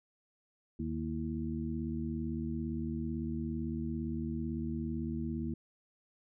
harmonic tone with a mistuned harmonic, 77.78 Hz, D#2, in tune, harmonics 1 / 2 / 3 / 4, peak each -40 / -40 / -37 / -41 dBFS, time 0.79-5.54 s, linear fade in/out 5 ms, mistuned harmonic 4, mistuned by +100 cents, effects none

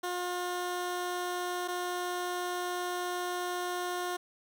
15% pulse tone pair in turn, 357.2 / 357.2 Hz, F4 / F4, +39 / +39 cents, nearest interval unison, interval 0 cents, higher neither, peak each -26 / -26 dBFS, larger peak neither, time 0.03-1.68 / 1.68-4.17 s, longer second, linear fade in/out 10 ms, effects none

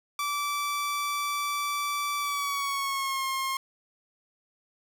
sawtooth tone with pitch glide, 1160 to 1069.9 Hz, D6 to C6, -22 to +38 cents, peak -24 dBFS, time 0.19-3.57 s, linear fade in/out 2 ms, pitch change -140 cents, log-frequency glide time 2.18-3.25 s, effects none

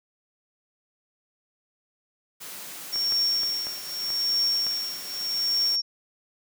white high-pass noise, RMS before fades -39 dBFS, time 2.4-5.77 s, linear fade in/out 20 ms, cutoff 130 Hz, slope 96 dB/octave
sine tone with tremolo, 5510 Hz, F8, 24 cents flat, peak -20 dBFS, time 2.92-5.82 s, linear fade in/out 20 ms, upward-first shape triangle, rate 0.83 Hz, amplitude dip 90%
clicks, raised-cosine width 0.5 ms, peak -24 dBFS, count 6, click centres 2.959 / 3.123 / 3.433 / 3.669 / 4.104 / 4.667 s
effects none

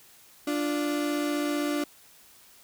35% pulse tone pair together, 293.6 / 349.2 Hz, D4 / F4, 0 / 0 cents, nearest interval minor third, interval 300 cents, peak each -25 / -32 dBFS, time 0.47-1.84 s, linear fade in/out 5 ms, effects white hiss -55 dBFS RMS until 2.63 s

